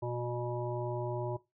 harmonic tone, 121.3 Hz, B2, 31 cents flat, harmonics 1 / 3 / 5 / 7 / 8, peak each -37 / -37 / -40 / -45 / -44 dBFS, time 0.02-1.37 s, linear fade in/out 10 ms, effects noise-tail reverb RT60 0.2 s tail -17 dB re dry

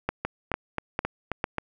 two click trains, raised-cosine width 0.5 ms, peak -12 / -10 dBFS, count 6 / 4, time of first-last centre 0.25-1.583 / 0.09-1.441 s, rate 3.75 / 2.22 Hz, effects none

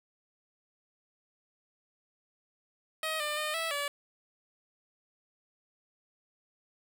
10% pulse tone with pitch steps, 631 / 598 / 609 / 655 / 574 Hz, D#5 / D5 / D#5 / E5 / D5, +24 / +31 / -37 / -11 / -40 cents, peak -23 dBFS, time 3.03-3.88 s, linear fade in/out 2 ms, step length 170 ms, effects none

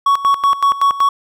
triangle tone with tremolo, 1116 Hz, C#6, 11 cents sharp, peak -7 dBFS, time 0.06-1.09 s, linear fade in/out 5 ms, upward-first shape square, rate 5.3 Hz, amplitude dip 80%, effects none

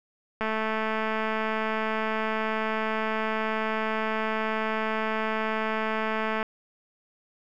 click train, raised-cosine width 0.5 ms, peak -14 dBFS, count 1319, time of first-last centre 0.41-6.428 s, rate 219 Hz, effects none

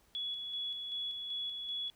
sine tone with tremolo, 3384 Hz, G#7, 32 cents sharp, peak -35 dBFS, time 0.15-1.9 s, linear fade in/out 0 ms, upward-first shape square, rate 2.6 Hz, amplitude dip 35%, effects pink hiss -68 dBFS RMS until 1.95 s

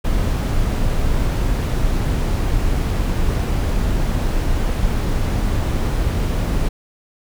brown noise, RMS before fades -18 dBFS, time 0.04-6.69 s, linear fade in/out 10 ms, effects none

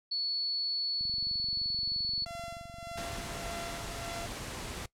sine tone, 4417 Hz, C#8, 7 cents flat, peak -30 dBFS, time 0.11-2.25 s, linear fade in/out 10 ms
click train, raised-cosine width 5 ms, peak -37 dBFS, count 55, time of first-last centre 1.01-3.348 s, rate 23.1 Hz
sawtooth tone with tremolo, 683 Hz, F5, 39 cents flat, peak -35 dBFS, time 2.26-4.26 s, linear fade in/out 0 ms, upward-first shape sine, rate 1.7 Hz, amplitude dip 60%
pink noise, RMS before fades -40 dBFS, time 2.97-4.86 s, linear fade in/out 5 ms
effects noise-tail reverb RT60 0.1 s tail -20 dB re dry + low-pass 10000 Hz 12 dB/octave

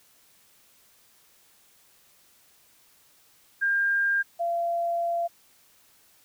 sine tone pair in turn, 1603 / 684.2 Hz, G6 / F5, +38 / -36 cents, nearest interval octave + minor third, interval 1474 cents, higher first, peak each -21 / -24 dBFS, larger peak first, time 3.61-4.23 / 4.39-5.28 s, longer second, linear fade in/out 20 ms, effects white hiss -60 dBFS RMS until 6.24 s

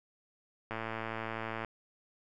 click train, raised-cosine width 0.5 ms, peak -22 dBFS, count 106, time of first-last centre 0.71-1.647 s, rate 112 Hz, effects none

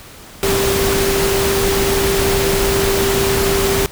sine tone in noise, 392.8 Hz, G4, 4 cents sharp, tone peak -16 dBFS, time 0.43-3.86 s, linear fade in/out 0 ms, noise pink, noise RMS -18 dBFS, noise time 0.43-3.86 s, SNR -1 dB, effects pink hiss -38 dBFS RMS until 3.91 s

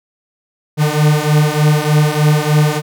45% pulse beating tone pair, 149.1 / 152.4 Hz, D3 / D#3, +27 / -36 cents, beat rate 3.3 Hz, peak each -13 dBFS, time 0.77-2.82 s, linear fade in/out 50 ms, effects none

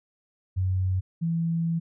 sine tone pair in turn, 93.3 / 166.24 Hz, F#2 / E3, +15 / +15 cents, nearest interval minor seventh, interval 1000 cents, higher second, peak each -22 / -23 dBFS, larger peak first, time 0.56-1.01 / 1.21-1.8 s, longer second, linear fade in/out 20 ms, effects none

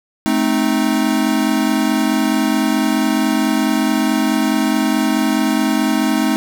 square chord, A diminished, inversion none, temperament equal with one note detuned, 217 / 261.6 / 311.1 Hz, A3 / C4 / Eb4, -24 / 0 / 0 cents, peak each -19 dBFS, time 0.26-6.36 s, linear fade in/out 0 ms, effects none

